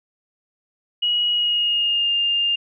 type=tone with pitch glide; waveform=sine; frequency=2904 to 2808 Hz; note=F#7 to F7; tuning=-33 to +9 cents; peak=-17 dBFS; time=1.02-2.56 s; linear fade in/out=10 ms; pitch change=-58 cents; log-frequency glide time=1.32-2.13 s; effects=none